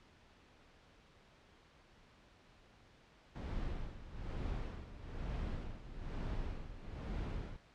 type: noise with tremolo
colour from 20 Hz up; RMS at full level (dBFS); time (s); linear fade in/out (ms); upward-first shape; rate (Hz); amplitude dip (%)
brown; -39; 3.35-7.57; 10; sine; 1.1; 75
effects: pink hiss -64 dBFS RMS until 7.74 s + low-pass 4000 Hz 12 dB/octave